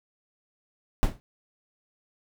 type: noise with exponential decay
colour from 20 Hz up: brown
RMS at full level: -18 dBFS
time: 1.03-1.2 s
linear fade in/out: 0 ms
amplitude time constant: 35 ms
effects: none